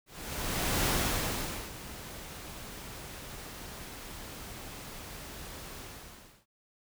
pink noise with ADSR envelope, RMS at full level -28 dBFS, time 0.06-6.46 s, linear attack 810 ms, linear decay 830 ms, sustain -16 dB, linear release 660 ms, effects none

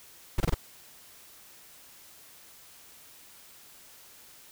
brown noise bursts, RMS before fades -23 dBFS, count 4, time 0.38-0.544 s, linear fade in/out 5 ms, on 23 ms, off 24 ms, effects white hiss -53 dBFS RMS until 4.51 s

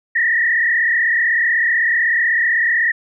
sine tone with frequency modulation, 1864.7 Hz, A#6, in tune, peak -13 dBFS, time 0.15-2.92 s, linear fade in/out 10 ms, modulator 36 Hz, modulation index 2.3, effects none

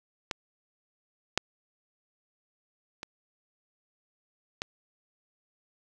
clicks, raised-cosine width 0.2 ms, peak -13 / -6 / -20 / -14 dBFS, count 4, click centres 0.312 / 1.376 / 3.031 / 4.619 s, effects none

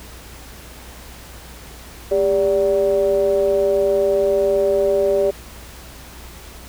triangle ring-modulated tone, 90.3 Hz, F#2, 42 cents flat, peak -9 dBFS, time 2.11-5.31 s, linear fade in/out 10 ms, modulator 490 Hz, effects added 60 Hz sine -40 dBFS peak until 6.68 s + pink hiss -40 dBFS RMS until 6.68 s

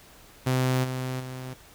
sawtooth tone with level steps, 128.8 Hz, C3, 27 cents flat, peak -18 / -25 / -31 dBFS, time 0.46-1.54 s, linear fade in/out 10 ms, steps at 0.83 / 1.19 s, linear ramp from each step 20 ms, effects pink hiss -52 dBFS RMS until 1.74 s

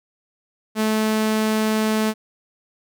sawtooth tone, 217.3 Hz, A3, 21 cents flat, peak -14 dBFS, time 0.75-2.14 s, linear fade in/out 50 ms, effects none

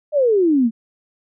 sine exponential sweep, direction down, 622.3 to 216.8 Hz, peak -12 dBFS, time 0.12-0.71 s, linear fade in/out 50 ms, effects none

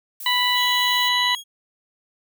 violet noise, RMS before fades -34 dBFS, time 0.2-1.09 s, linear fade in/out 5 ms
harmonic tone, 987.8 Hz, B5, in tune, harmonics 1 / 2 / 3 / 4, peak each -23 / -23 / -23 / -23 dBFS, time 0.26-1.35 s, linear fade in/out 2 ms
sawtooth tone with pitch glide, 3322 to 3293 Hz, G#7 to G#7, 0 to -15 cents, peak -29 dBFS, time 0.54-1.44 s, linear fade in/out 50 ms, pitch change -15 cents, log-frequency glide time 0.71-1.3 s
effects none

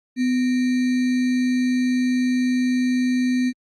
sine tone with sample-and-hold, 251.9 Hz, B3, 34 cents sharp, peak -17 dBFS, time 0.16-3.53 s, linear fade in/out 50 ms, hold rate 2100 Hz, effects low-pass 6000 Hz 12 dB/octave + Opus 48 kbps

